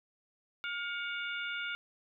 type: harmonic tone with a mistuned harmonic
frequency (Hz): 709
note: F5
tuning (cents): +26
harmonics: 2 / 3 / 4 / 5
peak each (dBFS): -37 / -41 / -43 / -45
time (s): 0.64-1.75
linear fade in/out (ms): 0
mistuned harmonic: 3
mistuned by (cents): +88
effects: none